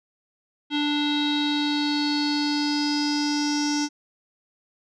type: tone with low-pass filter sweep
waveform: square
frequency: 293.7 Hz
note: D4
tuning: in tune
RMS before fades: -24 dBFS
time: 0.7-3.89 s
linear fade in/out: 50 ms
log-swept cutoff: 3500 to 5800 Hz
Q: 8.1
effects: none